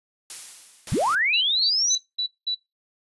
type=noise with exponential decay; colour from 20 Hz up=blue; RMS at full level=-32 dBFS; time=0.3-1.41 s; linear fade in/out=1 ms; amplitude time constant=240 ms
type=noise; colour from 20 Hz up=white; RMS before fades=-35 dBFS; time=0.87-1.15 s; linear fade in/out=2 ms
type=linear sweep; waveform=sine; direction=up; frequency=82.41 to 6272 Hz; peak=-19 dBFS; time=0.92-1.95 s; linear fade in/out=0 ms
type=tone bursts; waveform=sine; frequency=3951 Hz; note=B7; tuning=in tune; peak=-22 dBFS; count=5; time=1.33-2.55 s; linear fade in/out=10 ms; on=84 ms; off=200 ms
effects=noise-tail reverb RT60 0.2 s tail -19 dB re dry + resampled to 24000 Hz